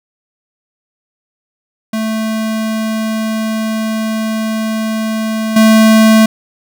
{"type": "tone with level steps", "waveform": "square", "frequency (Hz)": 220, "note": "A3", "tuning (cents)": 0, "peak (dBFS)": [-15, -5], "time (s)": [1.93, 6.26], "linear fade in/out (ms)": 5, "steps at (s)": 5.56, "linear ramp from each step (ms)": 5, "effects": []}